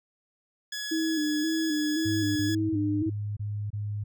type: tone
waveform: 15% pulse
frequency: 1688 Hz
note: G#6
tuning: 28 cents sharp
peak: -26 dBFS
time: 0.72-2.55 s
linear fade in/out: 5 ms
type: tone with vibrato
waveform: sine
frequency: 311.1 Hz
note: D#4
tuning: in tune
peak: -25 dBFS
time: 0.91-3.1 s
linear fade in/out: 10 ms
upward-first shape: square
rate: 1.9 Hz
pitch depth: 49 cents each way
type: tone bursts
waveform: sine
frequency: 103.83 Hz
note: G#2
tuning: in tune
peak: -29 dBFS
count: 6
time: 2.05-4.04 s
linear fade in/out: 10 ms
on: 310 ms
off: 26 ms
effects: none

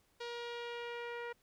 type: tone with low-pass filter sweep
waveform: sawtooth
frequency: 475 Hz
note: A#4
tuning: 33 cents sharp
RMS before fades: -43 dBFS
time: 0.2-1.33 s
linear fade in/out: 10 ms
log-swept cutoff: 4300 to 2000 Hz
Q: 1.8
effects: pink hiss -73 dBFS RMS until 1.42 s

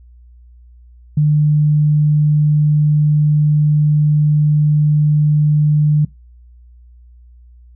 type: tone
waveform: sine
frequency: 150 Hz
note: D3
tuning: 37 cents sharp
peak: -9 dBFS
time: 1.17-6.05 s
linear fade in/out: 5 ms
effects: noise-tail reverb RT60 0.2 s tail -22 dB re dry + added 60 Hz sine -40 dBFS peak until 7.75 s

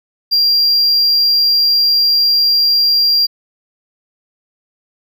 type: tone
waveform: triangle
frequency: 4762 Hz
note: D8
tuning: 23 cents sharp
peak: -8 dBFS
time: 0.31-3.27 s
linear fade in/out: 20 ms
effects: none

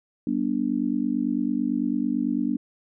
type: chord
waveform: sine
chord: G major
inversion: none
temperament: just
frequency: 196 / 245 / 294 Hz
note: G3 / B3 / D4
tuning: 0 / -14 / +2 cents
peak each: -30 / -25 / -26 dBFS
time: 0.27-2.57 s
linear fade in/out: 2 ms
effects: none

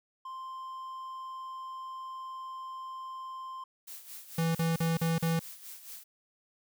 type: tone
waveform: triangle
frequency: 1046.5 Hz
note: C6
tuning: in tune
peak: -37 dBFS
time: 0.25-3.64 s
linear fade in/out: 5 ms
type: noise with tremolo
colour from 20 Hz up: blue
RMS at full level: -44 dBFS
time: 3.87-6.04 s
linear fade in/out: 10 ms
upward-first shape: sine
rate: 4.5 Hz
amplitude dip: 65%
type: tone bursts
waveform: square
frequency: 164.81 Hz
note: E3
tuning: in tune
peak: -27 dBFS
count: 5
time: 4.38-5.394 s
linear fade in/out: 5 ms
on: 170 ms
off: 41 ms
effects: none

